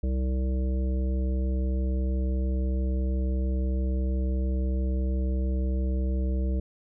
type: harmonic tone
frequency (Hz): 64.5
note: C2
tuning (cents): -24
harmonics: 1 / 3 / 5 / 7 / 9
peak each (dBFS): -24 / -34 / -38 / -41 / -43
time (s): 0.03-6.6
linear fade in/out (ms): 5
effects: none